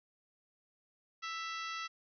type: harmonic tone with a mistuned harmonic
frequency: 659.3 Hz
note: E5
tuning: in tune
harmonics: 2 / 3 / 4 / 5 / 6 / 7 / 8 / 9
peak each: -41 / -45 / -47 / -49 / -51 / -52 / -53 / -54 dBFS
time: 1.22-1.88 s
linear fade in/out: 20 ms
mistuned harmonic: 4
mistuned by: +30 cents
effects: none